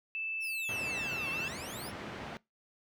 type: tone with pitch glide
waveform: sine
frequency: 2637 to 2671 Hz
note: E7 to E7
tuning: 0 to +22 cents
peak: -34 dBFS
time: 0.15-1.48 s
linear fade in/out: 0 ms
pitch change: +22 cents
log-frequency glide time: 0.63-1.27 s
type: exponential two-way sweep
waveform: 15% pulse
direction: down then up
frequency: 5710 to 1046.5 to 5710 Hz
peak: -37 dBFS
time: 0.4-1.92 s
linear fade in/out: 50 ms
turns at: 1.3 s
type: band-pass noise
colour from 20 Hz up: pink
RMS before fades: -43 dBFS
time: 0.69-2.37 s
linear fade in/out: 0 ms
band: 110 to 2700 Hz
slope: 12 dB/octave
effects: noise-tail reverb RT60 0.2 s tail -22 dB re dry